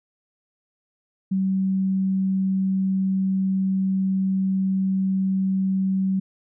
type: tone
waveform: sine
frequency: 190.9 Hz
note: G3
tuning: 46 cents flat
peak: -19 dBFS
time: 1.31-6.2 s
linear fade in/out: 10 ms
effects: none